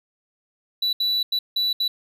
triangle tone bursts at uneven times, 3951 Hz, B7, in tune, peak -18 dBFS, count 5, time 0.82-0.93 / 1-1.23 / 1.32-1.39 / 1.56-1.73 / 1.8-1.88 s, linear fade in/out 5 ms, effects none

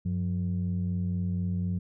sine tone pair together, 94.7 / 178.77 Hz, F#2 / F3, +41 / +41 cents, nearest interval major seventh, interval 1100 cents, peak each -28 dBFS, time 0.05-1.79 s, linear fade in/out 10 ms, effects tanh soft clip ceiling -22 dBFS

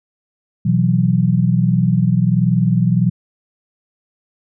sine chord, B suspended fourth, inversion none, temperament equal, 123.47 / 164.81 / 185 Hz, B2 / E3 / F#3, 0 / 0 / 0 cents, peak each -16 dBFS, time 0.65-3.1 s, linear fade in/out 10 ms, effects none

